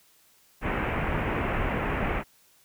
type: low-pass noise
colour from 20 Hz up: pink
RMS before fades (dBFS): -28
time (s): 0.61-2.24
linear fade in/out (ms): 50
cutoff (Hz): 2600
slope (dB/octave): 48
effects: white hiss -61 dBFS RMS until 2.64 s